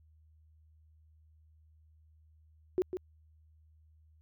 sine tone with echo, 366.7 Hz, F#4, 15 cents flat, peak -25 dBFS, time 2.78-2.82 s, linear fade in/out 0 ms, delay 150 ms, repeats 1, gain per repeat -8 dB, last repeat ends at 2.97 s, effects added 78 Hz sine -60 dBFS peak until 4.21 s

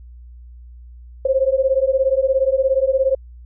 sine beating tone pair, 523.3 / 540.3 Hz, C5 / C#5, 0 / -44 cents, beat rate 17 Hz, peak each -17 dBFS, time 1.25-3.15 s, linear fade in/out 5 ms, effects added 60 Hz sine -37 dBFS peak until 3.45 s

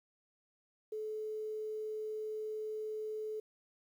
sine tone with quantisation, 431.5 Hz, A4, 34 cents flat, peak -37 dBFS, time 0.92-3.4 s, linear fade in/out 5 ms, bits 11, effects none

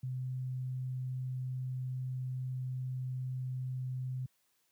sine tone, 128.4 Hz, C3, 32 cents flat, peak -34 dBFS, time 0.03-4.26 s, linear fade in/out 5 ms, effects white hiss -75 dBFS RMS until 4.71 s + high-pass 80 Hz 12 dB/octave

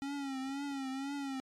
square tone with vibrato, 273.5 Hz, C#4, 23 cents flat, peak -37 dBFS, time 0.02-1.4 s, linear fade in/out 0 ms, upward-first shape triangle, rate 2 Hz, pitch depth 80 cents each way, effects low-pass 8000 Hz 12 dB/octave + MP3 96 kbps

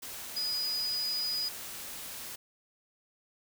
sine tone in noise, 4945 Hz, D#8, 12 cents flat, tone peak -30 dBFS, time 0.36-1.49 s, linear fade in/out 10 ms, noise white, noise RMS -42 dBFS, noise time 0.02-2.36 s, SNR +9 dB, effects none

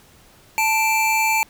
square tone pair together, 880 / 2349 Hz, A5 / D7, 0 / 0 cents, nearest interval octave + perfect fourth, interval 1700 cents, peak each -20 dBFS, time 0.58-1.43 s, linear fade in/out 0 ms, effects pink hiss -51 dBFS RMS until 1.49 s

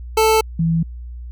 25% pulse / sine tone pair in turn, 440 / 164.81 Hz, A4 / E3, 0 / 0 cents, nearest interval octave + perfect fourth, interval 1700 cents, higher first, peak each -8 / -14 dBFS, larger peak first, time 0.17-0.41 / 0.59-0.83 s, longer neither, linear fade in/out 5 ms, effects added 60 Hz sine -29 dBFS peak until 1.31 s

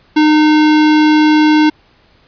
square tone, 305.7 Hz, D#4, 30 cents flat, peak -7 dBFS, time 0.16-1.7 s, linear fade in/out 10 ms, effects pink hiss -50 dBFS RMS until 2.27 s + resampled to 11025 Hz

